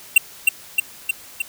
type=tone with echo; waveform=square; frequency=2736 Hz; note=F7; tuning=36 cents flat; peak=-7 dBFS; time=0.16-0.18 s; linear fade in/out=5 ms; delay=310 ms; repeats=4; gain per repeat=-3 dB; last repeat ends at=1.42 s; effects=white hiss -42 dBFS RMS until 1.48 s